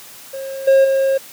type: tone with level steps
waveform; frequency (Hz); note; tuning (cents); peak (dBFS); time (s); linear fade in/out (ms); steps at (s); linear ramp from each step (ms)
triangle; 539; C#5; -49; -23 / -6 / -11; 0.33-1.18; 10; 0.67 / 0.84; 10
effects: white hiss -39 dBFS RMS until 1.32 s + high-pass 100 Hz 12 dB/octave